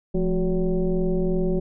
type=tone with frequency modulation; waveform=sine; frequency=174.6 Hz; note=F3; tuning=in tune; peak=-19 dBFS; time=0.14-1.6 s; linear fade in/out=10 ms; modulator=196 Hz; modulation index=1.4; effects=none

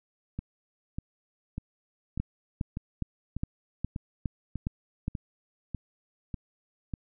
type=two click trains; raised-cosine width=5 ms; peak=-21 / -17 dBFS; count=12 / 8; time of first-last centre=0.39-6.938 / 2.2-5.081 s; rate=1.68 / 2.43 Hz; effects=none

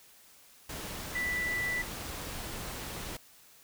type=tone in noise; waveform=sine; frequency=1975.5 Hz; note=B6; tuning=in tune; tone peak=-30 dBFS; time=1.15-1.82 s; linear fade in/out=5 ms; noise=pink; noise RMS=-40 dBFS; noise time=0.69-3.17 s; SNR=+7 dB; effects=white hiss -58 dBFS RMS until 3.63 s

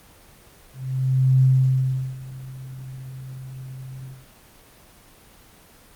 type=tone with ADSR envelope; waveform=sine; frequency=130.81 Hz; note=C3; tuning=in tune; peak=-12 dBFS; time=0.73-4.26 s; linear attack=690 ms; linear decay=740 ms; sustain=-21 dB; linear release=200 ms; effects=pink hiss -50 dBFS RMS until 5.95 s + Opus 24 kbps

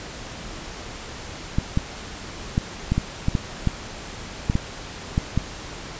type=clicks; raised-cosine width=5 ms; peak=-7 dBFS; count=12; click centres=1.585 / 1.774 / 2.579 / 2.92 / 2.98 / 3.284 / 3.352 / 3.673 / 4.499 / 4.554 / 5.179 / 5.376 s; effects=pink hiss -36 dBFS RMS until 5.99 s + resampled to 16000 Hz

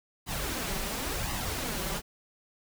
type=noise with flanger; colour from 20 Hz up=pink; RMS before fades=-33 dBFS; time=0.26-2.02 s; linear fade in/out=50 ms; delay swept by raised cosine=1 to 5.3 ms; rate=0.94 Hz; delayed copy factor=+0.55; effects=none

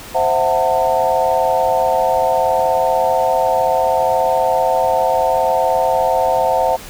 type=chord; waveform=sine; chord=F# half-diminished seventh; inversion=second; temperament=equal with one note detuned; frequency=523.3 / 659.3 / 740 / 899 Hz; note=C5 / E5 / F#5 / A5; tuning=0 / 0 / 0 / +37 cents; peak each=-18 dBFS; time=0.14-6.77 s; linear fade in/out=20 ms; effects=pink hiss -34 dBFS RMS until 6.89 s

